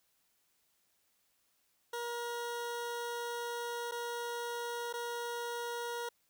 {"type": "tone with dropouts", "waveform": "20% pulse", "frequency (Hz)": 474.9, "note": "A#4", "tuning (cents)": 32, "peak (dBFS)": -32, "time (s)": [1.93, 6.09], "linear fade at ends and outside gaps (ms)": 5, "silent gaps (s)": [[3.913, 3.919], [4.928, 4.937]], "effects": ["white hiss -75 dBFS RMS until 6.29 s"]}